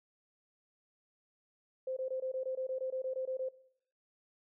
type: tone bursts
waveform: sine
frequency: 520 Hz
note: C5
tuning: 11 cents flat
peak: -34 dBFS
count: 14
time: 1.87-3.488 s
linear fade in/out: 5 ms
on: 97 ms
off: 20 ms
effects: noise-tail reverb RT60 0.7 s tail -19 dB re dry